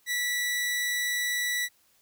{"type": "tone", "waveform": "sawtooth", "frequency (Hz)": 1956, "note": "B6", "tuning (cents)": -17, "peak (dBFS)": -23, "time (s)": [0.06, 1.69], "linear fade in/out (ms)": 50, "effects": ["white hiss -65 dBFS RMS until 2.01 s"]}